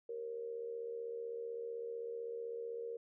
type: tone with amplitude modulation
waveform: sine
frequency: 466.2 Hz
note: A#4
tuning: in tune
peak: -37 dBFS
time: 0.09-2.97 s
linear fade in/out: 5 ms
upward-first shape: sine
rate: 75.8 Hz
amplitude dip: 65%
effects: none